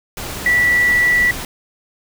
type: tone in noise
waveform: sine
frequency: 1956 Hz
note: B6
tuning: 17 cents flat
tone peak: -11 dBFS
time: 0.46-1.31 s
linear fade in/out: 2 ms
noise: pink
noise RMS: -27 dBFS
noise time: 0.17-1.45 s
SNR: +13 dB
effects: none